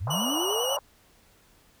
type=linear sweep; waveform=sine; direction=up; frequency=76 to 592 Hz; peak=-28 dBFS; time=0-0.79 s; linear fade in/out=20 ms
type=band-pass noise; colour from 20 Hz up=white; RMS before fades=-33 dBFS; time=0.07-0.79 s; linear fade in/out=2 ms; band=530 to 1200 Hz; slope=48 dB/octave
type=tone with vibrato; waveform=sawtooth; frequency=2914 Hz; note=F#7; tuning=27 cents flat; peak=-25 dBFS; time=0.1-0.77 s; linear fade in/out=10 ms; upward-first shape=square; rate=10 Hz; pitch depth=22 cents each way
effects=pink hiss -60 dBFS RMS until 1.8 s